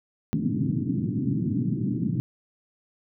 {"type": "band-pass noise", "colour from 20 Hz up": "pink", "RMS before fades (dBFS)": -26, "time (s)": [0.33, 2.2], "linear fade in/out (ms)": 0, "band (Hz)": [110, 310], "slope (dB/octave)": 48, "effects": []}